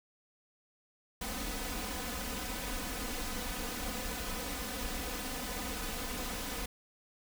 pink noise with comb filter, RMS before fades -38 dBFS, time 1.21-6.66 s, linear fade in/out 5 ms, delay 4 ms, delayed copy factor +0.95, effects none

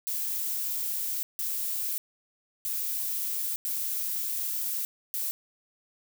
violet noise bursts at uneven times, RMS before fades -31 dBFS, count 5, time 0.07-1.23 / 1.39-1.98 / 2.65-3.56 / 3.65-4.85 / 5.14-5.31 s, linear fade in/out 0 ms, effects none

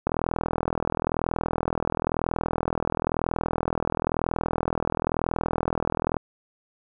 click train, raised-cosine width 1 ms, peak -10 dBFS, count 251, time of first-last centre 0.07-6.168 s, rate 41 Hz, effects none

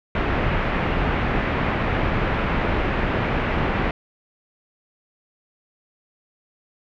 pink low-pass noise, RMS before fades -22 dBFS, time 0.15-3.91 s, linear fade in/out 2 ms, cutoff 2500 Hz, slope 24 dB/octave, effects none

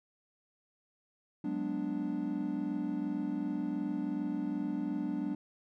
triangle chord, G# half-diminished seventh, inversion third, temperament equal, 185 / 207.7 / 246.9 / 293.7 Hz, F#3 / G#3 / B3 / D4, 0 / 0 / 0 / 0 cents, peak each -38 / -37 / -37 / -33 dBFS, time 1.44-5.35 s, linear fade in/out 5 ms, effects none

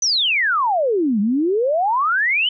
sine exponential two-way sweep, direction down then up, 6210 to 196 to 3098 Hz, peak -15 dBFS, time 0.02-2.49 s, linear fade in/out 5 ms, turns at 1.2 s, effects none

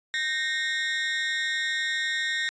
30% pulse tone with amplitude modulation, 1852 Hz, A#6, 12 cents flat, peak -19 dBFS, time 0.14-2.49 s, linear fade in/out 0 ms, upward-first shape sine, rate 292 Hz, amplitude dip 75%, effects resampled to 16000 Hz

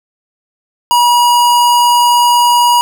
square tone, 963 Hz, B5, 44 cents flat, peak -7 dBFS, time 0.91-2.81 s, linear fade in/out 0 ms, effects none

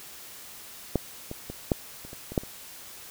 clicks, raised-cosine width 2 ms, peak -9 / -21 / -22 / -8 / -30 / -28 / -24 / -9 / -28 dBFS, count 9, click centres 0.957 / 1.314 / 1.5 / 1.718 / 2.05 / 2.131 / 2.32 / 2.378 / 2.435 s, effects white hiss -45 dBFS RMS until 3.1 s

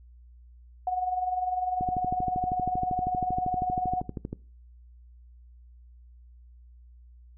sine tone with tremolo, 733 Hz, F#5, 16 cents flat, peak -23 dBFS, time 0.87-4.01 s, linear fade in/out 2 ms, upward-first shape sine, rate 20 Hz, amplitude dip 60%
click train, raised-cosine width 3 ms, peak -20 dBFS, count 33, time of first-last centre 1.81-4.33 s, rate 12.7 Hz
effects noise-tail reverb RT60 0.4 s tail -22 dB re dry + added 60 Hz sine -49 dBFS peak until 7.37 s

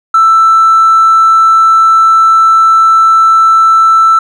sine tone with hard clipping, 1326 Hz, E6, 10 cents sharp, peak -3 dBFS, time 0.14-4.19 s, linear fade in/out 5 ms, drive 1 dB, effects none

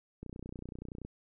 click train, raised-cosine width 3 ms, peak -30 dBFS, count 26, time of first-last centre 0.23-1.05 s, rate 30.5 Hz, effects none

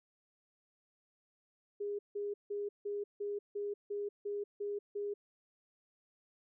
sine tone bursts, 408.8 Hz, G#4, 27 cents flat, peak -35 dBFS, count 10, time 1.8-5.14 s, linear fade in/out 10 ms, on 190 ms, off 160 ms, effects none

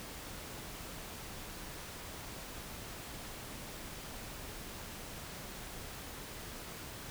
silence, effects pink hiss -46 dBFS RMS until 7.1 s

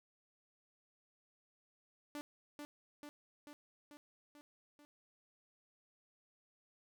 sawtooth tone with echo, 293.7 Hz, D4, in tune, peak -39 dBFS, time 2.15-2.21 s, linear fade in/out 0 ms, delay 440 ms, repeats 6, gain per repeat -3 dB, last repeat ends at 4.85 s, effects none

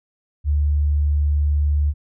sine tone, 73.4 Hz, D2, in tune, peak -15 dBFS, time 0.44-1.94 s, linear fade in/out 50 ms, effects none

